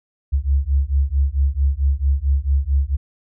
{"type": "beating tone pair", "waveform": "sine", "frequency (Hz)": [67.1, 71.6], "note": ["C2", "D2"], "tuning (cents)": [44, -43], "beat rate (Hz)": 4.5, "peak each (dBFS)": -18, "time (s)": [0.32, 2.97], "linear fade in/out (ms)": 20, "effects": []}